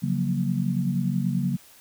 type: chord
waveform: sine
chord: Gb major seventh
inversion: second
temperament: equal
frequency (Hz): 138.59 / 174.61 / 185 / 233.1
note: Db3 / F3 / Gb3 / Bb3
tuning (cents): 0 / 0 / 0 / 0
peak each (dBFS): -27 / -30 / -26 / -29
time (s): 0.02-1.57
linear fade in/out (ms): 20
effects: white hiss -52 dBFS RMS until 1.8 s